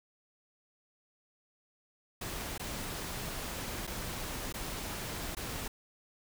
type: noise with dropouts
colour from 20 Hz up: pink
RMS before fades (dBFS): -39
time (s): 2.21-5.68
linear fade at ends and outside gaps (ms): 5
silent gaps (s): 2.579-2.595 / 3.869-3.874 / 4.526-4.54 / 5.35-5.368
effects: none